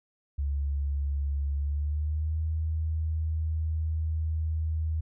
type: tone with pitch glide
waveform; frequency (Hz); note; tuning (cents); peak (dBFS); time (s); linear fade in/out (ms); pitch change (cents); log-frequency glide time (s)
sine; 70.6 to 79.25; C#2 to D#2; +32 to +32; -26; 0.38-5.01; 10; +200; 1.55-2.39
effects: none